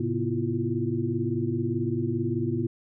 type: tone cluster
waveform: sine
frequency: 108.4 / 133.3 / 243.9 / 332.2 / 350.3 Hz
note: A2 / C3 / B3 / E4 / F4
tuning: -25 / +33 / -21 / +13 / +5 cents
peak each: -31 dBFS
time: 0-2.67 s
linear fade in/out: 5 ms
effects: none